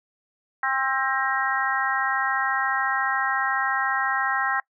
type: harmonic tone with a mistuned harmonic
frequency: 265.8 Hz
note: C4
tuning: 27 cents sharp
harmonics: 3 / 4 / 5 / 6 / 7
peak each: -28 / -28 / -28 / -28 / -28 dBFS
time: 0.63-4.6 s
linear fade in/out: 2 ms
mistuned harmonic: 7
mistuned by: +19 cents
effects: noise-tail reverb RT60 0.1 s tail -24 dB re dry